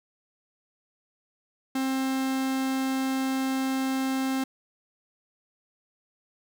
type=tone; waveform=45% pulse; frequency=264.9 Hz; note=C4; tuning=22 cents sharp; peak=-25 dBFS; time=1.75-4.44 s; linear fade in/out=5 ms; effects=none